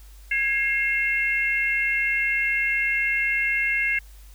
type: tone cluster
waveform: sine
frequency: 1656 / 2136 / 2704 Hz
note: G#6 / C7 / E7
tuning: -5 / +35 / +43 cents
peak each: -27 / -22 / -28 dBFS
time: 0.31-3.99 s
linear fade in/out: 5 ms
effects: added 50 Hz sine -43 dBFS peak until 4.34 s + white hiss -55 dBFS RMS until 4.34 s